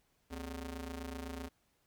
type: ring-modulated tone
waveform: sawtooth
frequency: 165.5 Hz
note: E3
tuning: 7 cents sharp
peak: -34 dBFS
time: 0.3-1.49 s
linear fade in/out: 20 ms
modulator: 96.7 Hz
effects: pink hiss -75 dBFS RMS until 1.86 s